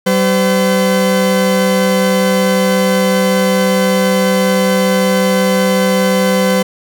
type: tone pair together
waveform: 40% pulse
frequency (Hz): 191.4 / 508.9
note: G3 / C5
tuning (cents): -41 / -48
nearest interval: octave + perfect fourth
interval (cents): 1693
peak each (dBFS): -12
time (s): 0.06-6.63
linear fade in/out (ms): 10
effects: none